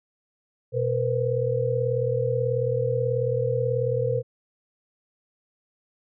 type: tone cluster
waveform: sine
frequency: 122.9 / 469.6 / 508 Hz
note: B2 / A#4 / B4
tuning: -8 / +13 / +49 cents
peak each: -26 dBFS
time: 0.72-4.23 s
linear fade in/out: 50 ms
effects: none